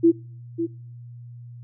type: tone with echo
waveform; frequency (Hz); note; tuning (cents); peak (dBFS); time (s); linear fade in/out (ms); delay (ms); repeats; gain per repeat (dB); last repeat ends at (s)
sine; 334.3; E4; +24; -11; 0.03-0.12; 20; 550; 1; -10; 0.67
effects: noise-tail reverb RT60 0.5 s tail -25 dB re dry + added 120 Hz sine -38 dBFS peak until 1.63 s